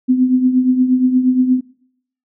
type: tone with tremolo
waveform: sine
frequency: 254.7 Hz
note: C4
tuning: 46 cents flat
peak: -7 dBFS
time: 0.08-1.61 s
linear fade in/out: 20 ms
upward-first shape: triangle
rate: 8.5 Hz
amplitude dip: 70%
effects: noise-tail reverb RT60 0.7 s tail -21 dB re dry